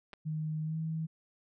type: clicks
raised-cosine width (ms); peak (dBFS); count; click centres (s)
0.3; -31; 2; 0.132 / 0.137
type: tone with pitch glide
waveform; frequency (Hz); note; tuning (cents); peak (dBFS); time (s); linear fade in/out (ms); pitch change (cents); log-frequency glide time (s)
sine; 155.56 to 160.12; D#3 to D#3; 0 to +50; -32; 0.25-1.07; 20; +50; 0.63-0.77
effects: none